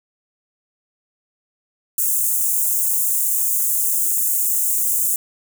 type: high-pass noise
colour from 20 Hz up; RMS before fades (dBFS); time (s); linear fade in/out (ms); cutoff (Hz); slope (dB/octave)
white; -19; 1.98-5.16; 2; 6900; 48
effects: none